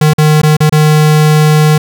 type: tone with dropouts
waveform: square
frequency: 153 Hz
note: D#3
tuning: 29 cents flat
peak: -5 dBFS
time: 0.01-1.78 s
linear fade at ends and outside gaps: 5 ms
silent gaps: 0.135-0.182 / 0.417-0.432 / 0.568-0.604 / 0.696-0.723 s
effects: none